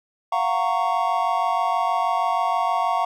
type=chord; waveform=triangle; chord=Gb major seventh; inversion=third; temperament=just; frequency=693.7 / 740 / 925 / 1110 Hz; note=F5 / Gb5 / Bb5 / Db6; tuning=-12 / 0 / -14 / +2 cents; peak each=-23 dBFS; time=0.32-3.05 s; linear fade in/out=5 ms; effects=none